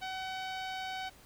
sawtooth tone with low-pass filter, 755 Hz, F#5, 35 cents sharp, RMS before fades -39 dBFS, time 0.01-1.1 s, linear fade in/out 20 ms, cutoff 4000 Hz, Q 1.6, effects pink hiss -58 dBFS RMS until 1.25 s

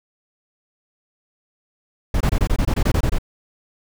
brown noise bursts, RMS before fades -17 dBFS, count 12, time 2.14-3.185 s, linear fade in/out 5 ms, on 66 ms, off 23 ms, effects none

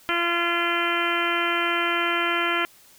harmonic tone, 343.1 Hz, F4, 31 cents flat, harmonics 1 / 2 / 3 / 4 / 5 / 6 / 7 / 8 / 9, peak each -29 / -32 / -31 / -26 / -30 / -30 / -30 / -34 / -31 dBFS, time 0.09-2.65 s, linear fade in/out 0 ms, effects white hiss -53 dBFS RMS until 2.98 s

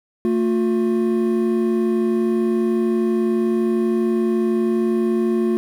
triangle tone pair together, 224.8 / 356.9 Hz, A3 / F4, +37 / +38 cents, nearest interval minor sixth, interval 801 cents, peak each -17 dBFS, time 0.25-5.57 s, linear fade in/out 0 ms, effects 8-bit

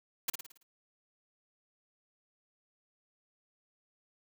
white noise with echo, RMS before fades -31 dBFS, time 0.28-0.3 s, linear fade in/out 5 ms, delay 55 ms, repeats 6, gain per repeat -6 dB, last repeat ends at 0.63 s, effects none

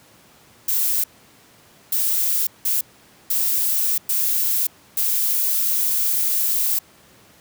violet noise bursts at uneven times, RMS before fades -20 dBFS, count 6, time 0.68-1.04 / 1.92-2.47 / 2.65-2.81 / 3.3-3.98 / 4.09-4.67 / 4.97-6.79 s, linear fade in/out 5 ms, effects pink hiss -51 dBFS RMS until 7.4 s + high-pass 100 Hz 12 dB/octave

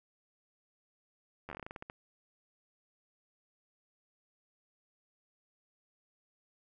slowing click train, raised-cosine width 0.5 ms, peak -28 dBFS, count 13, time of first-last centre 1.49-1.899 s, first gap 11 ms, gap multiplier 1.19, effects none

